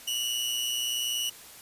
sawtooth tone pair together, 2833 / 2954 Hz, F7 / F#7, +24 / -3 cents, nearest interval minor second, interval 73 cents, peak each -30 / -26 dBFS, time 0.07-1.3 s, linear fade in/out 10 ms, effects white hiss -48 dBFS RMS until 1.61 s + resampled to 32000 Hz

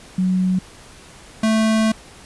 sine / square tone pair in turn, 185 / 220 Hz, F#3 / A3, 0 / 0 cents, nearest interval minor third, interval 300 cents, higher second, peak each -15 dBFS, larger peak neither, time 0.18-0.59 / 1.43-1.92 s, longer second, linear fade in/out 5 ms, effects pink hiss -43 dBFS RMS until 2.25 s + resampled to 24000 Hz

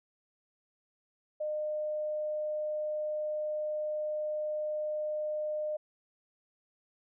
sine tone, 608 Hz, D#5, 40 cents flat, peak -31 dBFS, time 1.4-5.77 s, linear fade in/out 10 ms, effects none

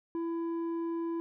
square tone with low-pass filter, 333.8 Hz, E4, 22 cents sharp, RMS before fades -34 dBFS, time 0.15-1.2 s, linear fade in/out 0 ms, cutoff 700 Hz, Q 2.4, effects none

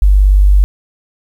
sine tone, 49 Hz, G1, in tune, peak -4 dBFS, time 0.02-0.64 s, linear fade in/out 0 ms, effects 7-bit

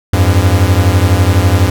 45% pulse beating tone pair, 87.1 / 99.1 Hz, F2 / G2, -4 / +19 cents, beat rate 12 Hz, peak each -10 dBFS, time 0.13-1.7 s, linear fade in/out 5 ms, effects none

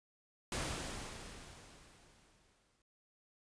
pink noise with exponential decay, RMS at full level -37 dBFS, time 0.52-2.82 s, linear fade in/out 2 ms, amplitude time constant 500 ms, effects resampled to 22050 Hz

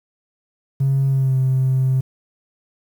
triangle tone with pitch glide, 136.1 to 131.16 Hz, C#3 to C3, -31 to +5 cents, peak -11 dBFS, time 0.8-2.01 s, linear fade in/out 10 ms, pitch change -64 cents, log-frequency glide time 1.08-1.36 s, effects tanh soft clip ceiling -11 dBFS + 8-bit

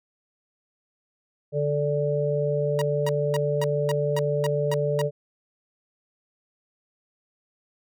harmonic tone, 146.3 Hz, D3, 6 cents flat, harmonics 1 / 3 / 4, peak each -26 / -26 / -26 dBFS, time 1.52-5.11 s, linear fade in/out 50 ms
sawtooth tone bursts, 952 Hz, A#5, 36 cents sharp, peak -24 dBFS, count 9, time 2.79-5.015 s, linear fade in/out 0 ms, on 25 ms, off 250 ms
effects none

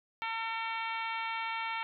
harmonic tone, 452.1 Hz, A4, 47 cents sharp, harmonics 2 / 3 / 4 / 5 / 6 / 7 / 8 / 9, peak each -37 / -40 / -44 / -39 / -44 / -47 / -50 / -55 dBFS, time 0.22-1.83 s, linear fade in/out 0 ms, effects none

